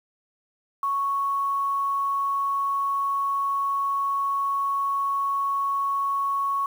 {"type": "tone with quantisation", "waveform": "sine", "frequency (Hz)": 1108.7, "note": "C#6", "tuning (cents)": 0, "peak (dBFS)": -22, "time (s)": [0.83, 6.66], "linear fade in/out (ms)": 2, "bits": 8, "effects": []}